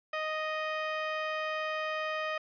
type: tone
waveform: 15% pulse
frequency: 622.3 Hz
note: D#5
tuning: in tune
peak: -25 dBFS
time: 0.13-2.38 s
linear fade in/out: 5 ms
effects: resampled to 11025 Hz